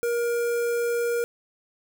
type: tone with notch filter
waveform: square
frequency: 473.2 Hz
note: A#4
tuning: 26 cents sharp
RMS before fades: -25 dBFS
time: 0.03-1.24 s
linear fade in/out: 0 ms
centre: 3700 Hz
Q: 0.74
effects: none